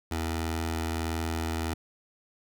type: tone with notch filter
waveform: 15% pulse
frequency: 81.5 Hz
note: E2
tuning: 19 cents flat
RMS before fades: -31 dBFS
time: 0.11-1.74 s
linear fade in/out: 5 ms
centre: 170 Hz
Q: 1.2
effects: none